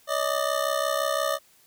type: ring-modulated tone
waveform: 25% pulse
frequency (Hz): 601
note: D5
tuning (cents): +40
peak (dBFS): -17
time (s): 0.07-1.39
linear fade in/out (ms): 50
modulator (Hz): 32.9
effects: white hiss -59 dBFS RMS until 1.66 s